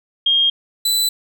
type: tone pair in turn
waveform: sine / sawtooth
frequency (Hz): 3230 / 3991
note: G#7 / B7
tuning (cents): -49 / +17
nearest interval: major third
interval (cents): 366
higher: second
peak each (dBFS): -12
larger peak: neither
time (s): 0.26-0.5 / 0.85-1.09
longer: neither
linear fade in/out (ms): 5
effects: none